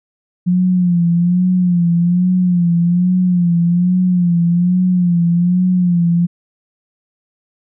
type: tone with vibrato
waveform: sine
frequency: 176.6 Hz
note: F3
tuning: 20 cents sharp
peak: -10 dBFS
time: 0.46-6.27 s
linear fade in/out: 20 ms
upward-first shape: sine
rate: 1.2 Hz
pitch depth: 64 cents each way
effects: none